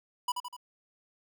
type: tone with echo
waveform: square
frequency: 984 Hz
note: B5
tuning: 7 cents flat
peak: -28 dBFS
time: 0.28-0.32 s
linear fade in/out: 5 ms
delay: 82 ms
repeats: 3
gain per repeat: -5 dB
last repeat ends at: 0.566 s
effects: none